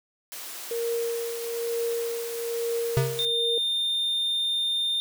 white high-pass noise, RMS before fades -38 dBFS, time 0.32-3.25 s, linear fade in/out 0 ms, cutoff 350 Hz, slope 12 dB/octave
sine tone with tremolo, 466.2 Hz, A#4, in tune, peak -24 dBFS, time 0.71-3.58 s, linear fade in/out 2 ms, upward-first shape triangle, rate 1.1 Hz, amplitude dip 60%
square tone with exponential decay, 133.8 Hz, C3, 39 cents sharp, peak -18 dBFS, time 2.97-3.32 s, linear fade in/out 0 ms, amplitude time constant 76 ms
triangle tone, 3622 Hz, A7, 49 cents sharp, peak -22 dBFS, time 3.19-5 s, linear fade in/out 0 ms
effects none

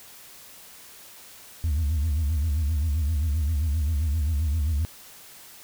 sine tone with vibrato, 76.3 Hz, D#2, 33 cents flat, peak -19 dBFS, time 1.64-4.85 s, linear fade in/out 0 ms, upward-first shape sine, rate 7.6 Hz, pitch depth 160 cents each way, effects tanh soft clip ceiling -20 dBFS + white hiss -47 dBFS RMS until 5.63 s

